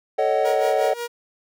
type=chord; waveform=triangle; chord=D# half-diminished seventh; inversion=second; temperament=equal with one note detuned; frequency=440 / 554.4 / 622.3 / 752.1 Hz; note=A4 / C#5 / D#5 / F#5; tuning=0 / 0 / 0 / +28 cents; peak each=-22 / -21 / -21 / -21 dBFS; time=0.18-0.94 s; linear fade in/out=10 ms
type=tone with tremolo; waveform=sawtooth; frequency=475.1 Hz; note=A#4; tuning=33 cents sharp; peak=-22 dBFS; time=0.44-1.08 s; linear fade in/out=20 ms; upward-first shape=sine; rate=5.5 Hz; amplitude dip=75%
effects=none